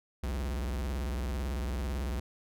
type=tone with vibrato; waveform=square; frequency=64.4 Hz; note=C2; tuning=27 cents flat; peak=-32 dBFS; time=0.23-2.2 s; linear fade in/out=5 ms; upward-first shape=square; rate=18 Hz; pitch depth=200 cents each way; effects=none